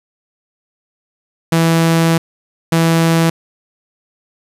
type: tone bursts at uneven times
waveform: sawtooth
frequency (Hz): 164.81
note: E3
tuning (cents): 0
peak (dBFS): -6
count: 2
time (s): 1.52-2.18 / 2.72-3.3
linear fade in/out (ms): 5
effects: resampled to 32000 Hz + 7-bit